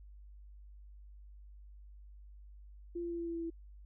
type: tone with pitch steps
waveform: sine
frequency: 344.8 / 342.6 / 340.4 / 338.3 / 336.1 / 334 / 331.9 Hz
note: F4 / F4 / F4 / E4 / E4 / E4 / E4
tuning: -22 / -33 / -44 / +45 / +34 / +23 / +12 cents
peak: -36 dBFS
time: 2.95-3.503 s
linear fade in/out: 10 ms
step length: 79 ms
effects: added 50 Hz sine -51 dBFS peak until 3.85 s